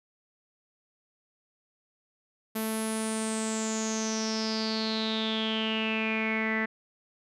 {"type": "tone with low-pass filter sweep", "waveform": "sawtooth", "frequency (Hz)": 220.3, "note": "A3", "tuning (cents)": 2, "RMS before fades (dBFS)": -30, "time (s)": [2.55, 6.66], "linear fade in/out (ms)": 10, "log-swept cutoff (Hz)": [12000, 1900], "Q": 9.8, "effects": []}